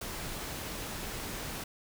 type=noise; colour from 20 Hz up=pink; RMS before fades=-39 dBFS; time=0.01-1.64 s; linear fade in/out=5 ms; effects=none